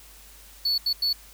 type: tone bursts at uneven times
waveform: triangle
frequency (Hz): 4435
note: C#8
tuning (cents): 0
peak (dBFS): -20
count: 3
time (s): 0.65-0.78 / 0.86-0.93 / 1.02-1.13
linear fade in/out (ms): 5
effects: added 50 Hz sine -51 dBFS peak until 1.33 s + white hiss -50 dBFS RMS until 1.33 s